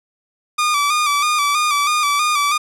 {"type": "tone with vibrato", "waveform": "sawtooth", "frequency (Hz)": 1186, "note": "D6", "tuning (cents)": 17, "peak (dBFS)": -11, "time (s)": [0.58, 2.58], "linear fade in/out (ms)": 10, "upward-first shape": "square", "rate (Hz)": 3.1, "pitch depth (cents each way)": 47, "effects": ["low-pass 11000 Hz 12 dB/octave"]}